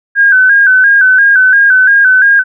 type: tone with vibrato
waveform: sine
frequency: 1568 Hz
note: G6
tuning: in tune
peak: -3 dBFS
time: 0.15-2.44 s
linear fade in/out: 50 ms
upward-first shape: square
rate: 2.9 Hz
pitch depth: 60 cents each way
effects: none